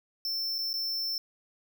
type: tone with dropouts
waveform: square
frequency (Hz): 5350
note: E8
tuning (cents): +25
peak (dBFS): -30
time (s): 0.25-1.18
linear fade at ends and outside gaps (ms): 1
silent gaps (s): 0.583-0.588 / 0.731-0.739
effects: none